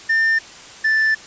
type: tone pair in turn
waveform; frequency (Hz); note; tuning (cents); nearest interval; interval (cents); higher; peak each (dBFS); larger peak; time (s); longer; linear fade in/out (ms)
triangle; 1800 / 1761.9; A6 / A6; +39 / +2; unison; 37; first; -12; neither; 0.09-0.39 / 0.84-1.15; second; 10
effects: white hiss -39 dBFS RMS until 1.26 s + resampled to 16000 Hz